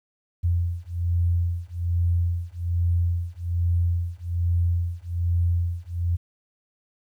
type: beating tone pair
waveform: sine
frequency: 85.8 / 87 Hz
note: F2 / F2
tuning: -30 / -6 cents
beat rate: 1.2 Hz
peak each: -24 dBFS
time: 0.43-6.17 s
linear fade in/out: 20 ms
effects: 10-bit